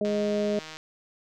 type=harmonic tone; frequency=207.7 Hz; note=G#3; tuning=in tune; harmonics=1 / 2 / 3; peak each=-28 / -28 / -28 dBFS; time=0.01-0.59 s; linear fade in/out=2 ms
type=click train; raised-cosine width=0.2 ms; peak=-23 dBFS; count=114; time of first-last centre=0.05-0.77 s; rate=157 Hz
effects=none